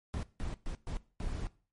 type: noise bursts at uneven times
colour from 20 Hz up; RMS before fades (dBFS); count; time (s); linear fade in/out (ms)
brown; -36; 5; 0.14-0.23 / 0.4-0.54 / 0.66-0.75 / 0.87-0.97 / 1.2-1.47; 0
effects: noise-tail reverb RT60 0.4 s tail -19 dB re dry + MP3 48 kbps